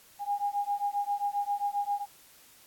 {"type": "beating tone pair", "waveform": "sine", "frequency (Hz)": [810, 817.5], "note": ["G#5", "G#5"], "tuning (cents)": [-43, -28], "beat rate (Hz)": 7.5, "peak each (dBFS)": -31, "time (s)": [0.19, 2.06], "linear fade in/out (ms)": 50, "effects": ["white hiss -57 dBFS RMS until 2.66 s", "AAC 64 kbps"]}